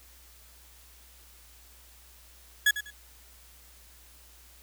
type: tone with echo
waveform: 35% pulse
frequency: 1685 Hz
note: G#6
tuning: 25 cents sharp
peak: -17 dBFS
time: 2.66-2.71 s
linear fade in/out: 5 ms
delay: 98 ms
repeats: 2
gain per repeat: -12 dB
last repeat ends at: 2.906 s
effects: added 60 Hz sine -56 dBFS peak until 4.62 s + white hiss -56 dBFS RMS until 4.62 s